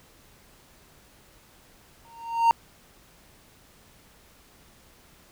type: tone with exponential growth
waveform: triangle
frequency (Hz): 923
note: A#5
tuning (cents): -17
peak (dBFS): -11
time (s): 2.05-2.51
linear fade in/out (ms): 0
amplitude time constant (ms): 98
effects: pink hiss -56 dBFS RMS until 5.31 s